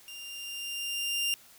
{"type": "tone with level ramp", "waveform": "sawtooth", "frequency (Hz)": 2794, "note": "F7", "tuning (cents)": 0, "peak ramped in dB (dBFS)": [-39, -23], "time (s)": [0.08, 1.34], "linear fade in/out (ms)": 0, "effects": ["white hiss -56 dBFS RMS until 1.58 s"]}